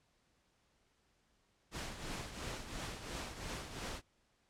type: noise with tremolo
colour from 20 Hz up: pink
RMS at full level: -41 dBFS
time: 1.71-4.02 s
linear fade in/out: 50 ms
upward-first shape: triangle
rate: 2.9 Hz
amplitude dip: 65%
effects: pink hiss -75 dBFS RMS until 4.49 s + low-pass 8000 Hz 12 dB/octave